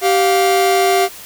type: tone pair together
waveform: 45% pulse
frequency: 388.2 / 703.2 Hz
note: G4 / F5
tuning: -17 / +12 cents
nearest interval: minor seventh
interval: 1029 cents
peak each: -14 dBFS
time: 0.01-1.09 s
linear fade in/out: 50 ms
effects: white hiss -35 dBFS RMS until 1.25 s